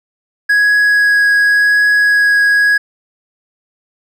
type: tone with vibrato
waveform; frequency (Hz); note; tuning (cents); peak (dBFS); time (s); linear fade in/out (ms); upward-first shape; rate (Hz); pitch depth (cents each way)
triangle; 1663; G#6; +2; -6; 0.49-2.78; 10; triangle; 0.9; 9
effects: none